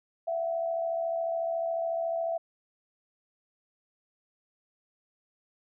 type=tone pair together; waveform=sine; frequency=666 / 740 Hz; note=E5 / F#5; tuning=+18 / 0 cents; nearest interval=major second; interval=182 cents; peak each=-28 / -37 dBFS; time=0.27-2.38 s; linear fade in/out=10 ms; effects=none